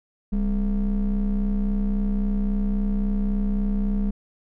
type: ring-modulated tone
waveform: triangle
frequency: 116.54 Hz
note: A#2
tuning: in tune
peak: -15 dBFS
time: 0.32-4.11 s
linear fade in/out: 10 ms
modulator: 84.7 Hz
effects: none